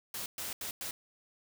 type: noise bursts at uneven times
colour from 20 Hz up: white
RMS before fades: -39 dBFS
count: 4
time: 0.14-0.26 / 0.38-0.53 / 0.61-0.71 / 0.81-0.91 s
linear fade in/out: 2 ms
effects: none